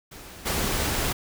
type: noise with level steps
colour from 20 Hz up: pink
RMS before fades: -43 / -26 dBFS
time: 0.11-1.13 s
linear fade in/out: 10 ms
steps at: 0.45 s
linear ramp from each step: 20 ms
effects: none